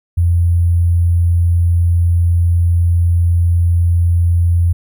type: tone with sample-and-hold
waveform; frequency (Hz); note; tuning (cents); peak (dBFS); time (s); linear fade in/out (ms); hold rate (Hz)
sine; 86; F2; -26; -9; 0.17-4.73; 10; 11025
effects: none